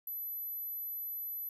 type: tone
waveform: sine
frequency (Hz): 11990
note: F#9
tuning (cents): +22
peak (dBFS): -37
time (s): 0.07-1.49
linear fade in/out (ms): 2
effects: none